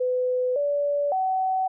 sine tone with pitch steps, 503 / 576 / 755 Hz, B4 / D5 / F#5, +32 / -34 / +35 cents, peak -21 dBFS, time 0-1.68 s, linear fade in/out 10 ms, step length 560 ms, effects none

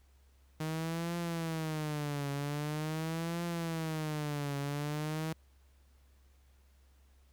sawtooth tone with vibrato, 155.56 Hz, D#3, in tune, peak -30 dBFS, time 0.6-5.33 s, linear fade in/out 5 ms, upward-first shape triangle, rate 0.44 Hz, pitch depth 180 cents each way, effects added 67 Hz sine -61 dBFS peak until 7.32 s + pink hiss -72 dBFS RMS until 7.32 s

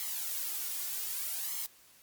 blue noise with flanger, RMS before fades -36 dBFS, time 0-1.66 s, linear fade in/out 0 ms, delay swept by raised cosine 0.95 to 2.85 ms, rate 0.64 Hz, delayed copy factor +0.65, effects white hiss -60 dBFS RMS until 2.02 s + MP3 96 kbps

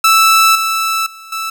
sawtooth tone with level steps, 1318.5 Hz, E6, in tune, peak -3 / -10 / -29 / -15 dBFS, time 0.04-1.5 s, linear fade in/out 5 ms, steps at 0.55 / 1.06 / 1.32 s, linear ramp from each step 5 ms, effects none

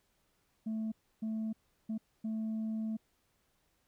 sine tone bursts at uneven times, 220 Hz, A3, in tune, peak -31 dBFS, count 4, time 0.66-0.92 / 1.22-1.53 / 1.89-1.98 / 2.24-2.97 s, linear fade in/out 10 ms, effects tanh soft clip ceiling -32 dBFS + pink hiss -75 dBFS RMS until 3.87 s

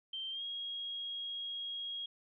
sine tone with pitch glide, 3136 to 3282 Hz, G7 to G#7, 0 to -21 cents, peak -38 dBFS, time 0.13-2.06 s, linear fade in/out 5 ms, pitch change +79 cents, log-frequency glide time 0.31-0.43 s, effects none

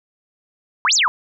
sine exponential two-way sweep, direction up then down, 919 to 7880 to 919 Hz, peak -13 dBFS, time 0.85-1.08 s, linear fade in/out 0 ms, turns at 0.94 s, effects none

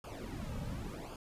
brown noise with flanger, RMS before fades -42 dBFS, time 0.04-1.16 s, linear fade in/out 2 ms, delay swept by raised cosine 0.51 to 2.91 ms, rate 0.92 Hz, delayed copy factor -0.8, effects resampled to 32000 Hz

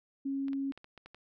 sine tone, 273.9 Hz, C#4, 21 cents flat, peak -31 dBFS, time 0.25-0.72 s, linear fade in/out 10 ms
clicks, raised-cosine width 0.3 ms, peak -34 dBFS, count 8, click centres 0.483 / 0.532 / 0.722 / 0.776 / 0.844 / 0.977 / 1.06 / 1.146 s
effects none

